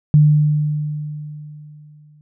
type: tone with exponential decay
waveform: sine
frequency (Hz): 150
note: D3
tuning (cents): +37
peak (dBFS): -6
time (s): 0.14-2.21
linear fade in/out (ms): 0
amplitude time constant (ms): 450
effects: none